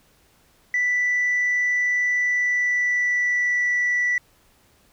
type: tone with pitch glide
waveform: sine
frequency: 1975.5 to 1961.9 Hz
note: B6 to B6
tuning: 0 to -12 cents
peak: -17 dBFS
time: 0.74-4.18 s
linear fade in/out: 2 ms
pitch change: -12 cents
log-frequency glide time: 2.21-3.66 s
effects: tanh soft clip ceiling -16 dBFS + pink hiss -59 dBFS RMS until 4.92 s